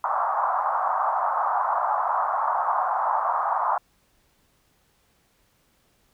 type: band-pass noise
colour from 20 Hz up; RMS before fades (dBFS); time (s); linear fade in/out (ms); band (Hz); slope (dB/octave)
white; -24; 0.04-3.78; 2; 700 to 1200; 48
effects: pink hiss -65 dBFS RMS until 6.13 s